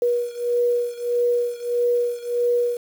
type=beating tone pair; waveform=sine; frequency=481.3 / 482.9 Hz; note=B4 / B4; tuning=-45 / -39 cents; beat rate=1.6 Hz; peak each=-21 / -23 dBFS; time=0.02-2.77 s; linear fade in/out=2 ms; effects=7-bit